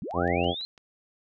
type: linear sweep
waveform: sine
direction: up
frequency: 129.4 to 4165 Hz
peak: -32 dBFS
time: 0.02-0.65 s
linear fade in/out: 0 ms
type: click train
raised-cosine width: 0.2 ms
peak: -33 dBFS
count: 5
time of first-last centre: 0.11-0.778 s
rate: 5.99 Hz
type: harmonic tone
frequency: 87.31 Hz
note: F2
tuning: in tune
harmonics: 1 / 2 / 3 / 4 / 5 / 6 / 7 / 8 / 9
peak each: -32 / -32 / -32 / -32 / -32 / -32 / -32 / -32 / -32 dBFS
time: 0.13-0.55 s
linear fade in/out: 50 ms
effects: none